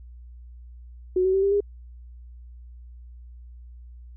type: tone with pitch steps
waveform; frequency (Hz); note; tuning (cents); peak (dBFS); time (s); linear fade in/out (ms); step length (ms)
sine; 368 / 377.3 / 386.7 / 396.5 / 406.4; F#4 / F#4 / G4 / G4 / G#4; -9 / +34 / -24 / +20 / -38; -18; 1.16-1.605; 5; 89
effects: added 60 Hz sine -41 dBFS peak until 4.16 s